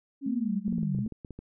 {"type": "linear sweep", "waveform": "sine", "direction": "down", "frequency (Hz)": [281.7, 116.54], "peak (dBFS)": -29, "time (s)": [0.21, 1.06], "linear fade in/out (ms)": 50}
{"type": "tone with vibrato", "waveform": "sine", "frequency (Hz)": 209.1, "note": "G#3", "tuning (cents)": 12, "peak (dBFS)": -29, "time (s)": [0.26, 1.08], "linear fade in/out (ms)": 5, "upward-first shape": "sine", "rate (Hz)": 2.6, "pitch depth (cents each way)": 180}
{"type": "clicks", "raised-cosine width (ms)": 3, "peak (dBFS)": -28, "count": 11, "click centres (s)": [0.68, 0.727, 0.783, 0.831, 0.949, 0.988, 1.063, 1.123, 1.248, 1.307, 1.39]}
{"effects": []}